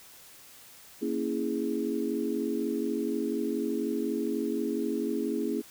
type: chord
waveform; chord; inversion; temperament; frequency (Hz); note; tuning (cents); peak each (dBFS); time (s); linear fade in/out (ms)
sine; A# half-diminished seventh; none; equal; 233.1 / 277.2 / 329.6 / 415.3; A#3 / C#4 / E4 / G#4; 0 / 0 / 0 / 0; -33; 1.01-5.62; 20
effects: white hiss -52 dBFS RMS until 5.7 s